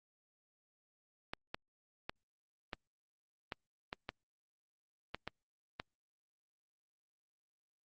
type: clicks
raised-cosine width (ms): 0.3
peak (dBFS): -23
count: 10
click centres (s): 1.335 / 1.545 / 2.095 / 2.732 / 3.522 / 3.929 / 4.091 / 5.146 / 5.276 / 5.799
effects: Opus 48 kbps